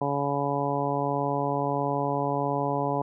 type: harmonic tone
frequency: 141.5 Hz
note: C#3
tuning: 36 cents sharp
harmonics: 1 / 2 / 3 / 4 / 5 / 6 / 7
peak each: -32 / -32 / -32 / -32 / -32 / -32 / -32 dBFS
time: 0.01-3.02 s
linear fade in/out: 5 ms
effects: none